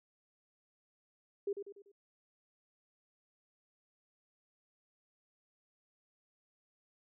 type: tone with echo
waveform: sine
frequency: 401 Hz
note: G4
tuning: 39 cents sharp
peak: -32 dBFS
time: 1.47-1.53 s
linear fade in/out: 5 ms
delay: 97 ms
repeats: 4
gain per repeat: -7 dB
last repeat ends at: 1.918 s
effects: none